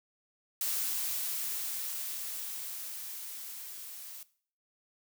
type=noise with level ramp; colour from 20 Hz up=blue; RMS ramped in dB=-32 to -46 dBFS; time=0.61-4.23 s; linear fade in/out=2 ms; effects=noise-tail reverb RT60 0.5 s tail -18 dB re dry